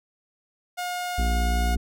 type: tone with pitch glide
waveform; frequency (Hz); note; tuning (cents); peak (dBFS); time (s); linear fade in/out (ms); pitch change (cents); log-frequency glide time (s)
sawtooth; 716 to 720.6; F5 to F#5; +43 to -46; -24; 0.77-1.76; 20; +11; 1.2-1.58
type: harmonic tone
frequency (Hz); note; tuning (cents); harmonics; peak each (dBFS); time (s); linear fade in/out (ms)
58.6; A#1; +10; 1 / 3 / 4 / 5 / 6 / 7; -21 / -37 / -34 / -41 / -43 / -42; 1.18-1.77; 5
effects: none